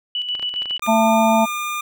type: tone with tremolo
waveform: sine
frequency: 2959 Hz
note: F#7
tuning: 1 cent flat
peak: -20 dBFS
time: 0.15-0.78 s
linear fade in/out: 2 ms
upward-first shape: square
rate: 7.3 Hz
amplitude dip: 50%
type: clicks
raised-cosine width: 0.3 ms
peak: -19 dBFS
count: 9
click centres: 0.351 / 0.396 / 0.428 / 0.54 / 0.62 / 0.657 / 0.709 / 0.795 / 0.864 s
type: tone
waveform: 25% pulse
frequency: 1206 Hz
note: D6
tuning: 46 cents sharp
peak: -19 dBFS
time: 0.82-1.81 s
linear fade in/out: 5 ms
type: harmonic tone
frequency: 223.1 Hz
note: A3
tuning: 24 cents sharp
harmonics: 1 / 3 / 4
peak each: -17 / -17 / -17 dBFS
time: 0.87-1.46 s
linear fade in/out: 20 ms
effects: none